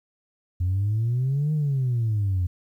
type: exponential two-way sweep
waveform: sine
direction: up then down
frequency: 87.31 to 155.56 to 87.31 Hz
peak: -19 dBFS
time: 0.6-2.47 s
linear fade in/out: 10 ms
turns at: 1.53 s
effects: tanh soft clip ceiling -18 dBFS + 10-bit